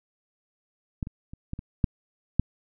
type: clicks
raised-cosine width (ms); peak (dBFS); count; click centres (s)
5; -16 / -24 / -28 / -19 / -23 / -8 / -7; 7; 1.028 / 1.071 / 1.335 / 1.534 / 1.591 / 1.842 / 2.396
effects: none